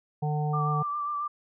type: harmonic tone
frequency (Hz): 150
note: D3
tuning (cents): +37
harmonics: 1 / 3 / 5 / 6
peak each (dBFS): -26 / -37 / -33 / -42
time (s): 0.22-0.83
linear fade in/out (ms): 10
type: tone with vibrato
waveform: sine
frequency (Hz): 1174.7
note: D6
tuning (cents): 0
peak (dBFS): -28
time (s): 0.53-1.28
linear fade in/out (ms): 10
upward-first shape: sine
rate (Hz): 7.4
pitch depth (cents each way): 28
effects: none